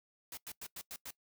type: noise bursts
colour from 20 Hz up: white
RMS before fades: -45 dBFS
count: 6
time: 0.32-1.107 s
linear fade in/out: 2 ms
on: 52 ms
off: 95 ms
effects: noise-tail reverb RT60 0.1 s tail -20 dB re dry